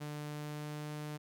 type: tone with pitch glide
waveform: sawtooth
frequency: 148.8 to 150.18 Hz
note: D3 to D3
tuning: +23 to +39 cents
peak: -36 dBFS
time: 0-1.18 s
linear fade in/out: 20 ms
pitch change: +16 cents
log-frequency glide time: 0.3-0.85 s
effects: none